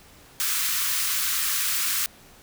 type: high-pass noise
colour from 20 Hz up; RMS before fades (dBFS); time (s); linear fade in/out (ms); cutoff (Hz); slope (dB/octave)
white; -25; 0.4-2.06; 0; 1100; 48
effects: pink hiss -51 dBFS RMS until 2.42 s